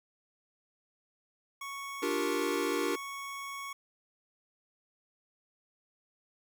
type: tone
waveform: 25% pulse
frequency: 1109 Hz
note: C#6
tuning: in tune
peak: -35 dBFS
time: 1.61-3.73 s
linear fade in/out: 5 ms
type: chord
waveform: square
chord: G minor seventh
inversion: second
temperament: equal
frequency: 293.7 / 349.2 / 392 / 466.2 Hz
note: D4 / F4 / G4 / Bb4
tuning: 0 / 0 / 0 / 0 cents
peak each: -36 dBFS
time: 2.02-2.96 s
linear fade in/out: 10 ms
effects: none